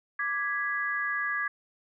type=chord; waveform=sine; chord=G# diminished; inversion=second; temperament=equal; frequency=1174.7 / 1661.2 / 1975.5 Hz; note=D6 / G#6 / B6; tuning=0 / 0 / 0 cents; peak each=-34 / -29 / -35 dBFS; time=0.19-1.48 s; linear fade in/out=5 ms; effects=none